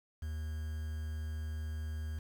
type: tone with quantisation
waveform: triangle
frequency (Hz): 77.78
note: D#2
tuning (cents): 0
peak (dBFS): -34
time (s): 0.22-2.19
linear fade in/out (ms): 5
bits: 9
effects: none

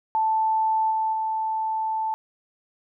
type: tone with level steps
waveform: sine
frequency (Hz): 880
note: A5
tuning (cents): 0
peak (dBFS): -19 / -21 / -23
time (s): 0.15-2.14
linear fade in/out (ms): 0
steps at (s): 0.9 / 1.12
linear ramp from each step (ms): 20
effects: none

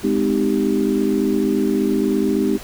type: chord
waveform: sine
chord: Ab major seventh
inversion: none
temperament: equal with one note detuned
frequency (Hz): 207.7 / 256.4 / 311.1 / 392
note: Ab3 / C4 / Eb4 / G4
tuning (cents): 0 / -35 / 0 / 0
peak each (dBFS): -21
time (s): 0.03-2.58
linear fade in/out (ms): 20
effects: pink hiss -37 dBFS RMS until 2.63 s

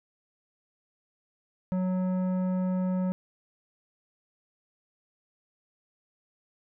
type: tone with tanh clipping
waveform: sine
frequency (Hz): 184.5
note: F#3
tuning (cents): -5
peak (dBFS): -27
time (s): 1.72-3.12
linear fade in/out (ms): 0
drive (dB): 12
effects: none

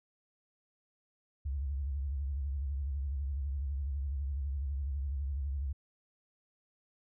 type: tone with vibrato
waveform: sine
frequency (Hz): 69.3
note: C#2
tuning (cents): 0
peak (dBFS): -32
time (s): 1.45-5.73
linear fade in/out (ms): 10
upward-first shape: sine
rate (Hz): 12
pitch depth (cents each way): 120
effects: none

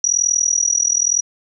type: tone with amplitude modulation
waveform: sine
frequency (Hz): 5800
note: F#8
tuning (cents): -35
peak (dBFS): -10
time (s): 0.04-1.21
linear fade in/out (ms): 2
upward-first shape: sine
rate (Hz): 40.9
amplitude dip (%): 95
effects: none

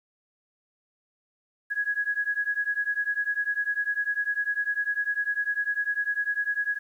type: beating tone pair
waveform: sine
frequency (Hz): 1661.2 / 1671.2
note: G#6 / G#6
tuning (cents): 0 / +10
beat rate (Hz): 10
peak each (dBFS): -28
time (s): 1.7-6.79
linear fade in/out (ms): 20
effects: 10-bit

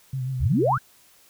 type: tone with vibrato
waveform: sine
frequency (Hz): 130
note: C3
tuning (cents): -11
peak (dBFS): -25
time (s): 0.13-0.78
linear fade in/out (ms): 5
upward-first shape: triangle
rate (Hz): 7.2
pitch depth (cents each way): 62
type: exponential sweep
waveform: sine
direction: up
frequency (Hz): 53.9 to 1664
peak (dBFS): -18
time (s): 0.39-0.79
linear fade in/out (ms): 50
effects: white hiss -56 dBFS RMS until 1.29 s

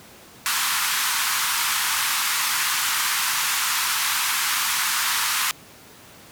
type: band-pass noise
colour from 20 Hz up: pink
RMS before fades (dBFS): -23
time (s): 0.46-5.51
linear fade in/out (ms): 0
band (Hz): 950 to 16000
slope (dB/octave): 48
effects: pink hiss -46 dBFS RMS until 6.31 s + high-pass 100 Hz 12 dB/octave

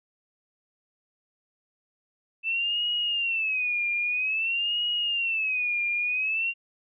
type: tone with vibrato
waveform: sine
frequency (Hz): 2637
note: E7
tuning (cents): 0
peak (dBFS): -24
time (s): 2.43-6.54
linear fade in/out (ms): 50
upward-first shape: sine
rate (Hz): 0.51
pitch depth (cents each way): 160
effects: none

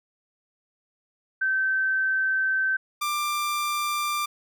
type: tone pair in turn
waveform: sine / sawtooth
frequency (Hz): 1545 / 1185.8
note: G6 / D6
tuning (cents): -26 / +16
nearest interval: perfect fourth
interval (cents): 458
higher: first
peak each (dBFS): -21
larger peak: neither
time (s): 1.41-2.77 / 3.01-4.26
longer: first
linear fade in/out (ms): 10
effects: none

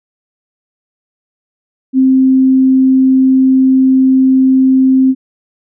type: tone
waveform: sine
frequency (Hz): 262.4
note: C4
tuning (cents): +5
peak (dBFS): -5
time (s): 1.93-5.15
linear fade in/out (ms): 50
effects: none

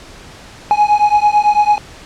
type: beating tone pair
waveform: triangle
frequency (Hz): 830.6 / 839.6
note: G#5 / G#5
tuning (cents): 0 / +19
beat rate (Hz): 9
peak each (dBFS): -10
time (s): 0.71-1.78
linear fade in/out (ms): 0
effects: pink hiss -37 dBFS RMS until 2.05 s + low-pass 7000 Hz 12 dB/octave

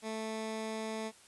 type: tone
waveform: 15% pulse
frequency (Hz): 220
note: A3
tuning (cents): 0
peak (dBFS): -30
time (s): 0.02-1.12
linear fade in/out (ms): 50
effects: white hiss -59 dBFS RMS until 1.27 s + resampled to 24000 Hz

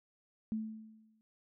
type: tone with exponential decay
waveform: sine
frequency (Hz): 219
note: A3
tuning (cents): -8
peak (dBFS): -31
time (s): 0.52-1.21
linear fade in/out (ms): 0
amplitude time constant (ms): 150
effects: none

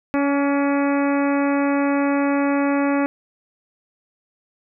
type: harmonic tone with a mistuned harmonic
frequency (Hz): 281.6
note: C#4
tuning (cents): +27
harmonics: 1 / 2 / 3 / 4 / 5 / 6 / 7 / 8 / 9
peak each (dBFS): -18 / -24 / -28 / -30 / -32 / -34 / -35 / -36 / -37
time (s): 0.14-3.06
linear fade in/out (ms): 0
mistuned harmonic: 4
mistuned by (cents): +15
effects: none

